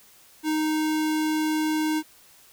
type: tone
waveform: square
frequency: 310.3 Hz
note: D#4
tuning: 5 cents flat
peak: -23 dBFS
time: 0.43-2.03 s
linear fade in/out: 50 ms
effects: white hiss -54 dBFS RMS until 2.52 s